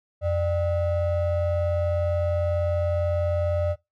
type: ring-modulated tone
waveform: triangle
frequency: 342.8 Hz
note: F4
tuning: 32 cents flat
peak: -16 dBFS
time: 0.21-3.76 s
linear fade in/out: 50 ms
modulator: 255 Hz
effects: noise-tail reverb RT60 0.2 s tail -20 dB re dry + MP3 96 kbps